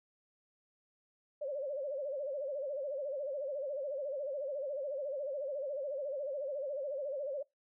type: tone with vibrato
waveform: sine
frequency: 560 Hz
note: C#5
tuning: 18 cents sharp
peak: -35 dBFS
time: 1.41-7.43 s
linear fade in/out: 10 ms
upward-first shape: sine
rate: 14 Hz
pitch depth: 120 cents each way
effects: noise-tail reverb RT60 0.2 s tail -24 dB re dry